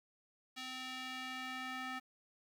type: tone with band-pass filter sweep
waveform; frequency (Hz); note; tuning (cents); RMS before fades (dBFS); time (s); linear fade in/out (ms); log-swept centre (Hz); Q
square; 258; C4; -24; -44; 0.56-2; 20; 3400 to 1700; 1.2
effects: 10-bit